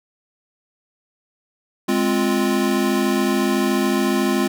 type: chord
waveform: square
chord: F minor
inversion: first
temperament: equal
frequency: 207.7 / 261.6 / 349.2 Hz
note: Ab3 / C4 / F4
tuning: 0 / 0 / 0 cents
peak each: -22 dBFS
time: 1.88-4.48 s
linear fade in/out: 10 ms
effects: none